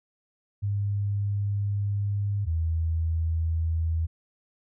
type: tone pair in turn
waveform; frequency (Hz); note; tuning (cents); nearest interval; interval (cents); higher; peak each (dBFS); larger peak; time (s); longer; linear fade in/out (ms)
sine; 101.3 / 81.56; G#2 / E2; -43 / -18; major third; 375; first; -24 / -23; second; 0.62-2.46 / 2.46-4.07; first; 20
effects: none